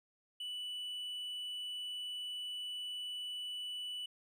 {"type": "tone", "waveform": "triangle", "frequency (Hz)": 2967, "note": "F#7", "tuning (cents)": 4, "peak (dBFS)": -38, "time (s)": [0.4, 4.06], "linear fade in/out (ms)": 5, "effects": []}